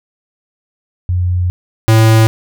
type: tone pair in turn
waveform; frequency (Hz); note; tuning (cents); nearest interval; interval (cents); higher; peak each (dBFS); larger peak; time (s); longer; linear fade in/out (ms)
sine / square; 89.5 / 111.33; F2 / A2; +43 / +21; major third; 378; second; -11 / -6; second; 1.09-1.5 / 1.88-2.27; first; 0
effects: none